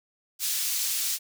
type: high-pass noise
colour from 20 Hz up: pink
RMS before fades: -28 dBFS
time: 0.39-1.19 s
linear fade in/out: 50 ms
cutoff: 4600 Hz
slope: 12 dB/octave
effects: none